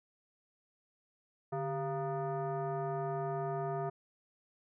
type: tone with frequency modulation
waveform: sine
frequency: 146.9 Hz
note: D3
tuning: 1 cent sharp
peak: -33 dBFS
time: 1.52-3.9 s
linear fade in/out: 10 ms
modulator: 542 Hz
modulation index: 1.5
effects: none